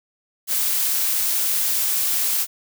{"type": "noise", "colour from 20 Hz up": "blue", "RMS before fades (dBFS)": -21, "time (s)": [0.47, 2.47], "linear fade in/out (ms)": 50, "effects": []}